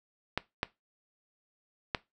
clicks, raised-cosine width 0.3 ms, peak -12 dBFS, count 3, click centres 0.376 / 0.631 / 1.948 s, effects noise-tail reverb RT60 0.2 s tail -19 dB re dry

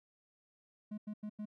triangle tone bursts, 211 Hz, G#3, 28 cents sharp, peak -37 dBFS, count 4, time 0.91-1.456 s, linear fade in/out 10 ms, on 69 ms, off 90 ms, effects none

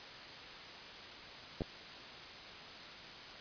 clicks, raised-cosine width 2 ms, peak -24 dBFS, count 2, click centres 1.608 / 1.619 s, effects white hiss -49 dBFS RMS until 3.4 s + resampled to 11025 Hz

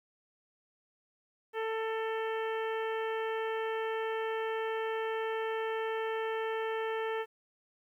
harmonic tone, 444.6 Hz, A4, 18 cents sharp, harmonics 1 / 2 / 3 / 4 / 5 / 6 / 7, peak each -33 / -39 / -43 / -42 / -48 / -49 / -50 dBFS, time 1.53-7.26 s, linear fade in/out 50 ms, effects 11-bit

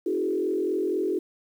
sine tone with frequency modulation, 370 Hz, F#4, in tune, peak -23 dBFS, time 0.06-1.19 s, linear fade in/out 5 ms, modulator 44.1 Hz, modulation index 1.3, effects 9-bit

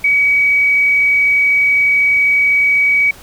sine tone, 2268 Hz, C#7, 39 cents sharp, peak -9 dBFS, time 0.04-3.11 s, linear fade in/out 5 ms, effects pink hiss -39 dBFS RMS until 3.22 s

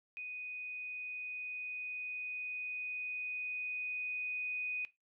sine tone with level ramp, 2489 Hz, D#7, in tune, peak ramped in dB -41 to -35 dBFS, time 0.17-4.85 s, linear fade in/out 0 ms, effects noise-tail reverb RT60 0.2 s tail -17 dB re dry

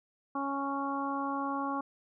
harmonic tone, 277.2 Hz, C#4, in tune, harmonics 1 / 2 / 3 / 4 / 5, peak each -35 / -42 / -37 / -35 / -44 dBFS, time 0.35-1.81 s, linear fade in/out 5 ms, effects none

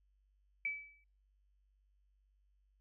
sine tone with exponential decay, 2300 Hz, D7, 37 cents flat, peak -32 dBFS, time 0.65-1.04 s, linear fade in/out 2 ms, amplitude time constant 83 ms, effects noise-tail reverb RT60 0.4 s tail -26 dB re dry + added 49 Hz sine -70 dBFS peak until 2.8 s

